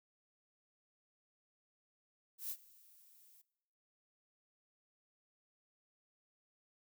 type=noise with ADSR envelope; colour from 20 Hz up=violet; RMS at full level=-40 dBFS; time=2.38-3.42 s; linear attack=120 ms; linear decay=64 ms; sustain=-24 dB; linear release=10 ms; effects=noise-tail reverb RT60 0.9 s tail -21 dB re dry